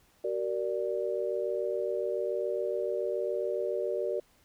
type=chord; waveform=sine; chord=Gb augmented; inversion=none; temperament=equal with one note detuned; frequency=379.1 / 466.2 / 587.3 Hz; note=Gb4 / Bb4 / D5; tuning=+42 / 0 / 0 cents; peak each=-33 dBFS; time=0.24-4.2 s; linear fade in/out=5 ms; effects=pink hiss -65 dBFS RMS until 4.44 s